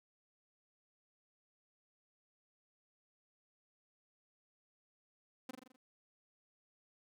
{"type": "tone with echo", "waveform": "sawtooth", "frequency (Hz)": 256.4, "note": "C4", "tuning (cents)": -35, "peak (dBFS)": -37, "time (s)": [5.49, 5.51], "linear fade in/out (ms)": 5, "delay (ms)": 42, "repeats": 6, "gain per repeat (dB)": -4, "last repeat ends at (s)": 5.762, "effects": []}